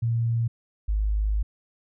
sine tone pair in turn, 116 / 52.06 Hz, A#2 / G#1, -8 / +5 cents, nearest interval octave + major second, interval 1387 cents, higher first, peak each -21 dBFS, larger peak neither, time 0.02-0.48 / 0.88-1.43 s, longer second, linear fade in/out 10 ms, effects none

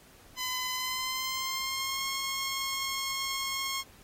10% pulse tone with pitch glide, 1014 to 1080.5 Hz, B5 to C#6, +45 to -45 cents, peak -23 dBFS, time 0.36-3.84 s, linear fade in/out 50 ms, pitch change +110 cents, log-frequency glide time 0.71-2.05 s, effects pink hiss -57 dBFS RMS until 4.03 s + AAC 48 kbps

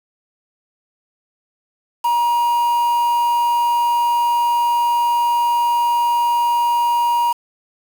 triangle tone with quantisation, 950 Hz, A#5, 33 cents sharp, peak -12 dBFS, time 2.04-7.33 s, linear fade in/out 10 ms, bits 5, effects none

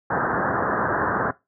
white low-pass noise, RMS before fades -23 dBFS, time 0.1-1.31 s, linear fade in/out 5 ms, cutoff 1700 Hz, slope 96 dB/octave, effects noise-tail reverb RT60 0.2 s tail -18 dB re dry + high-pass 100 Hz 12 dB/octave

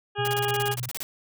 harmonic tone, 410 Hz, G#4, 22 cents flat, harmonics 1 / 2 / 3 / 4 / 6 / 7 / 8, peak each -28 / -29 / -35 / -32 / -40 / -34 / -39 dBFS, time 0.15-0.76 s, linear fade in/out 50 ms
sine tone with tremolo, 123.47 Hz, B2, in tune, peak -28 dBFS, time 0.18-0.89 s, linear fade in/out 10 ms, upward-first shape triangle, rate 9.9 Hz, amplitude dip 55%
white noise bursts, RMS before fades -33 dBFS, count 14, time 0.25-1.03 s, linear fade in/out 0 ms, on 26 ms, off 32 ms
effects none

